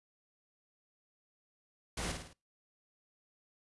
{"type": "noise with echo", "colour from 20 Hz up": "pink", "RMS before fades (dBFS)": -38, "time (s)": [1.97, 2.12], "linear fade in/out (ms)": 5, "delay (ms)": 53, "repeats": 4, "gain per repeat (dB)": -5, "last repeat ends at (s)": 2.332, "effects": ["noise-tail reverb RT60 0.3 s tail -26 dB re dry", "resampled to 24000 Hz"]}